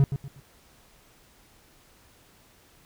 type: tone with echo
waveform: triangle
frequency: 138.59 Hz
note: C#3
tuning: in tune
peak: -13 dBFS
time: 0-0.04 s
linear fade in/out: 0 ms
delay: 120 ms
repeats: 3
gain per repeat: -10 dB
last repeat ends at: 0.4 s
effects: pink hiss -58 dBFS RMS until 2.85 s